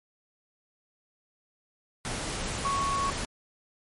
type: tone in noise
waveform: sine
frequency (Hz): 1108.7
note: C#6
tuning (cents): 0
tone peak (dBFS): -26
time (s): 2.65-3.1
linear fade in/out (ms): 0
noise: pink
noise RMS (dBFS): -33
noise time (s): 2.05-3.25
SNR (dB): +4
effects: MP3 48 kbps